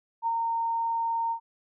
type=tone with ADSR envelope; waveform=sine; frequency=919 Hz; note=A#5; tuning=25 cents flat; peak=-23 dBFS; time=0.22-1.4 s; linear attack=46 ms; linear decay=40 ms; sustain=-2 dB; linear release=88 ms; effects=none